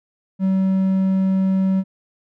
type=tone; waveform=triangle; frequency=190.5 Hz; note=G3; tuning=49 cents flat; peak=-13 dBFS; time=0.39-1.84 s; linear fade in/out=50 ms; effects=none